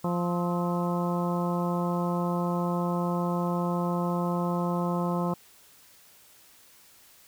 harmonic tone with a mistuned harmonic, 174.61 Hz, F3, in tune, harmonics 1 / 2 / 3 / 4 / 5 / 6 / 7, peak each -27 / -34 / -34 / -37 / -37 / -35 / -41 dBFS, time 0.04-5.34 s, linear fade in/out 5 ms, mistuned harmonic 7, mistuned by +86 cents, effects white hiss -56 dBFS RMS until 7.27 s

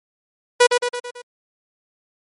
sawtooth tone with echo, 488.3 Hz, B4, 20 cents flat, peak -5 dBFS, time 0.6-0.67 s, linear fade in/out 10 ms, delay 110 ms, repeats 5, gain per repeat -5 dB, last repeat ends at 1.22 s, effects MP3 48 kbps

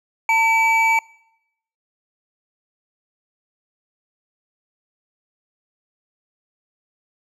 triangle tone pair together, 898.1 / 2300 Hz, A5 / D7, +35 / -37 cents, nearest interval octave + major third, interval 1628 cents, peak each -15 dBFS, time 0.29-0.99 s, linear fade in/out 2 ms, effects noise-tail reverb RT60 0.8 s tail -24 dB re dry

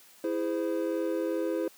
triangle chord, E augmented, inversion none, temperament just, 329.6 / 412 / 515 Hz, E4 / G#4 / B#4, 0 / -14 / -28 cents, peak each -28 / -32 / -30 dBFS, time 0.24-1.68 s, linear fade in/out 2 ms, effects white hiss -56 dBFS RMS until 1.77 s + high-pass 200 Hz 12 dB/octave

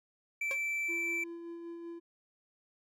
triangle tone, 2329 Hz, D7, 15 cents flat, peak -30 dBFS, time 0.41-1.24 s, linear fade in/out 5 ms
sawtooth tone with exponential decay, 542 Hz, C#5, 39 cents flat, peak -32 dBFS, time 0.51-0.6 s, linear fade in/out 1 ms, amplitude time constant 19 ms
triangle tone with tremolo, 338.6 Hz, E4, 46 cents sharp, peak -38 dBFS, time 0.88-2 s, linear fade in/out 20 ms, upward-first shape sine, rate 5.2 Hz, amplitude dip 30%
effects none

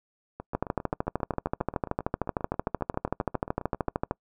two click trains, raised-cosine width 1 ms, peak -22 / -12 dBFS, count 27 / 48, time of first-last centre 0.4-3.881 / 0.55-4.111 s, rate 7.47 / 13.2 Hz, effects noise-tail reverb RT60 0.1 s tail -26 dB re dry

